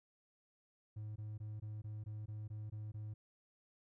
triangle tone bursts, 106.8 Hz, G#2, 49 cents sharp, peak -40 dBFS, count 10, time 0.96-3.14 s, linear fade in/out 10 ms, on 200 ms, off 20 ms, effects tanh soft clip ceiling -36 dBFS

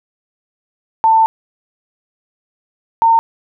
sine tone pair in turn, 892 / 911.3 Hz, A5 / A#5, +23 / -39 cents, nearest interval unison, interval 38 cents, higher second, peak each -7 dBFS, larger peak neither, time 1.04-1.26 / 3.02-3.19 s, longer first, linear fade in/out 0 ms, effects none

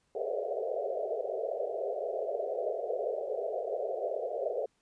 white band-pass noise, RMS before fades -34 dBFS, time 0.15-4.66 s, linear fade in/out 2 ms, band 400 to 690 Hz, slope 96 dB/octave, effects pink hiss -74 dBFS RMS until 4.81 s + resampled to 22050 Hz

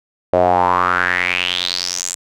sawtooth tone with band-pass filter sweep, 89.7 Hz, F2, 47 cents sharp, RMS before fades -17 dBFS, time 0.33-2.15 s, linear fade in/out 5 ms, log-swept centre 580 to 7800 Hz, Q 5.7, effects none

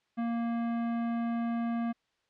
sine tone with tanh clipping, 233.1 Hz, A#3, in tune, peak -31 dBFS, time 0.17-1.93 s, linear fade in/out 20 ms, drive 16 dB, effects white hiss -75 dBFS RMS until 2.29 s + low-pass 4000 Hz 12 dB/octave

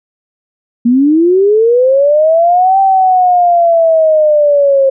sine linear two-way sweep, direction up then down, 230 to 781 to 534 Hz, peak -5 dBFS, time 0.85-4.9 s, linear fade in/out 10 ms, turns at 2.79 s, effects none

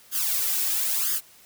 blue noise with flanger, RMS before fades -25 dBFS, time 0.11-1.21 s, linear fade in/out 50 ms, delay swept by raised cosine 0.6 to 2.7 ms, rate 1 Hz, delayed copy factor +0.8, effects white hiss -53 dBFS RMS until 1.45 s

